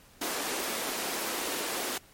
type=high-pass noise; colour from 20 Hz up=pink; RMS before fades=-33 dBFS; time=0.21-1.98 s; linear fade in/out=5 ms; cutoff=260 Hz; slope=24 dB/octave; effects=pink hiss -57 dBFS RMS until 2.13 s + MP3 64 kbps